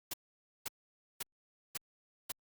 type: noise bursts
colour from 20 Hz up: white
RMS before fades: -38 dBFS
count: 5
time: 0.11-2.32 s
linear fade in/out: 5 ms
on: 26 ms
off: 520 ms
effects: Opus 48 kbps